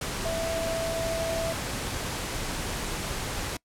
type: tone in noise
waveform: sine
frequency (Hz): 659.3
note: E5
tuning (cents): 0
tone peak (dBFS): -28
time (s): 0.25-1.53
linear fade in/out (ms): 5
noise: pink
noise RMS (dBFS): -32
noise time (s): 0.01-3.57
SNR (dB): +1
effects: noise-tail reverb RT60 0.1 s tail -24 dB re dry + low-pass 11000 Hz 12 dB/octave